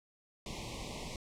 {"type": "band-stop noise", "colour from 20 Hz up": "pink", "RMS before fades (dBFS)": -42, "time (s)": [0.46, 1.16], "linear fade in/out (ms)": 2, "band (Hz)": [1100, 2000], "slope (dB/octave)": 96, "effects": ["low-pass 7000 Hz 12 dB/octave"]}